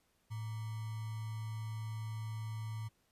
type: tone with sample-and-hold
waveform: sine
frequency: 110 Hz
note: A2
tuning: in tune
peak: -38 dBFS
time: 0.3-2.89 s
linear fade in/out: 20 ms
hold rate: 1050 Hz
effects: pink hiss -75 dBFS RMS until 3.11 s + resampled to 32000 Hz